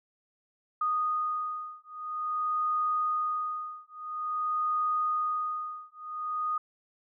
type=beating tone pair; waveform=sine; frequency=1237 / 1237.49 Hz; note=D#6 / D#6; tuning=-10 / -10 cents; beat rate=0.49 Hz; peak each=-31 dBFS; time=0.81-6.58 s; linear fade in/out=5 ms; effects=none